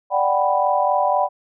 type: chord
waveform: sine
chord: G major seventh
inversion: second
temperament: equal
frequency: 587.3 / 740 / 784 / 987.8 Hz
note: D5 / F#5 / G5 / B5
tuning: 0 / 0 / 0 / 0 cents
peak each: -21 dBFS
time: 0.1-1.29 s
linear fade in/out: 50 ms
effects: none